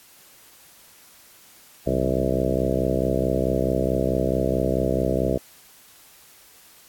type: harmonic tone with a mistuned harmonic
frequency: 64.6 Hz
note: C2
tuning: 21 cents flat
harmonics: 1 / 2 / 3 / 4 / 5 / 6 / 7 / 8 / 9 / 10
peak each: -29 / -29 / -29 / -29 / -29 / -29 / -29 / -29 / -29 / -29 dBFS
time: 1.86-5.38 s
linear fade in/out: 10 ms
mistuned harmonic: 2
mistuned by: +90 cents
effects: white hiss -51 dBFS RMS until 6.88 s + AAC 64 kbps